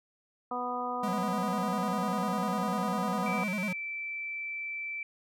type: harmonic tone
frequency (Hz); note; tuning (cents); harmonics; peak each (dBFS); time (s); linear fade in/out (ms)
246.9; B3; 0; 1 / 2 / 3 / 4 / 5; -40 / -39 / -36 / -37 / -36; 0.51-3.44; 5
type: tone with vibrato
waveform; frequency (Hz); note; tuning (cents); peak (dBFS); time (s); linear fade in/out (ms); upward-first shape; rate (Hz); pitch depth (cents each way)
square; 196; G3; 0; -32; 1.03-3.73; 5; square; 10; 130
type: tone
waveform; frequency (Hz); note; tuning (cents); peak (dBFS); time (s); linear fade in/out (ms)
sine; 2328; D7; -16; -34; 3.26-5.03; 2
effects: none